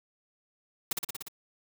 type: noise with echo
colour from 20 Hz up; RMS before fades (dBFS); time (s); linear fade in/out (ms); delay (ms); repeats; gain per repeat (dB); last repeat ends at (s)
white; -29; 0.91-0.93; 5; 59; 6; -2; 1.284
effects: none